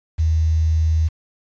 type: tone with quantisation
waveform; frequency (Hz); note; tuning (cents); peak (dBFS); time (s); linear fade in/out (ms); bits
sine; 79.8; D#2; +44; -14; 0.18-1.09; 20; 7
effects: resampled to 16000 Hz